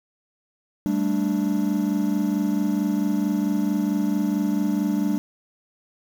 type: chord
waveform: triangle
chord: G suspended second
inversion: none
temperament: just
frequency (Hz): 196 / 220.5 / 294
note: G3 / A3 / D4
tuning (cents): 0 / +4 / +2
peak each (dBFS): -22 / -24 / -22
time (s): 0.86-5.18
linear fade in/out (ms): 0
effects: 7-bit